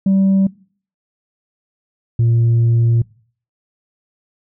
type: tone pair in turn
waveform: sine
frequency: 193.4 / 116.4 Hz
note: G3 / A#2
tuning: -23 / -2 cents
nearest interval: major sixth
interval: 879 cents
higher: first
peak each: -8 dBFS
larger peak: neither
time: 0.06-0.47 / 2.19-3.02 s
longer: second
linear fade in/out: 5 ms
effects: noise-tail reverb RT60 0.5 s tail -24 dB re dry + tanh soft clip ceiling -9 dBFS